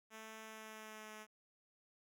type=tone with pitch glide; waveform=5% pulse; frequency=220 to 215.2 Hz; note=A3 to A3; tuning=0 to -38 cents; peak=-39 dBFS; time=0.1-1.27 s; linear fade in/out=50 ms; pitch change=-38 cents; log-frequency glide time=0.42-1.13 s; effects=none